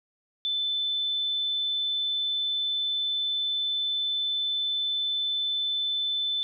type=tone; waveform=sine; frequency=3520 Hz; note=A7; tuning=in tune; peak=-25 dBFS; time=0.45-6.43 s; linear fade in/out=0 ms; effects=none